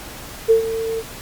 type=tone with ADSR envelope; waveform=sine; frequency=450.1 Hz; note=A4; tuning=39 cents sharp; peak=-7 dBFS; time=0.48-1.03 s; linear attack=26 ms; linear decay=110 ms; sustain=-13 dB; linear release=47 ms; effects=pink hiss -35 dBFS RMS until 1.21 s + MP3 96 kbps